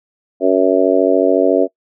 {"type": "harmonic tone", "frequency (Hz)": 93.9, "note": "F#2", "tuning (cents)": 26, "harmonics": [3, 4, 5, 6, 7], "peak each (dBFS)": [-16, -16, -16, -16, -16], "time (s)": [0.4, 1.68], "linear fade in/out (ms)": 50, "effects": ["noise-tail reverb RT60 0.1 s tail -24 dB re dry"]}